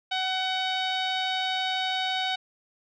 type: tone with low-pass filter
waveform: sawtooth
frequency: 751 Hz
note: F#5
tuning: 26 cents sharp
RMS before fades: -28 dBFS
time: 0.11-2.36 s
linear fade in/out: 10 ms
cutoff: 3600 Hz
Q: 5
effects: none